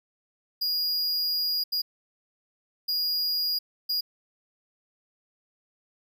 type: tone bursts at uneven times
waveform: square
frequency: 4866 Hz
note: D#8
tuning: 39 cents flat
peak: -25 dBFS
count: 4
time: 0.61-1.64 / 1.72-1.82 / 2.88-3.59 / 3.89-4.01 s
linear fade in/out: 10 ms
effects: none